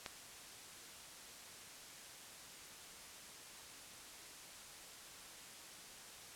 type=click; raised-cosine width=0.2 ms; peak=-25 dBFS; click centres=0.062 s; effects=white hiss -54 dBFS RMS until 6.35 s + low-pass 10000 Hz 12 dB/octave